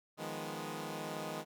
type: chord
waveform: 10% pulse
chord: F half-diminished seventh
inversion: third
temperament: equal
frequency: 155.56 / 174.61 / 207.7 / 246.9 Hz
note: Eb3 / F3 / Ab3 / Cb4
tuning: 0 / 0 / 0 / 0 cents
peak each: -35 / -39 / -36 / -39 dBFS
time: 0.17-1.45 s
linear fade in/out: 50 ms
effects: none